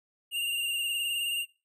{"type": "tone with vibrato", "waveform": "square", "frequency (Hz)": 2805, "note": "F7", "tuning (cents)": 7, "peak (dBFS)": -29, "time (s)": [0.31, 1.46], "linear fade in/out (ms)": 50, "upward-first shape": "triangle", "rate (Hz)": 19, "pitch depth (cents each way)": 46, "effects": ["noise-tail reverb RT60 0.3 s tail -21 dB re dry"]}